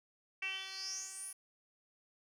10% pulse tone with band-pass filter sweep, 383.4 Hz, G4, 38 cents flat, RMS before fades -43 dBFS, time 0.42-1.33 s, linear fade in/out 5 ms, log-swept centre 2500 to 11000 Hz, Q 8.7, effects none

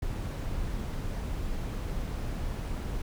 brown noise, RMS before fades -33 dBFS, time 0.02-3.02 s, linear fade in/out 5 ms, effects none

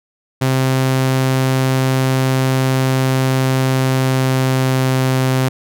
sawtooth tone with pitch glide, 131.4 to 130.42 Hz, C3 to C3, +8 to -5 cents, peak -9 dBFS, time 0.41-5.49 s, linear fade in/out 10 ms, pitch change -13 cents, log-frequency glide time 3.58-5.34 s, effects none

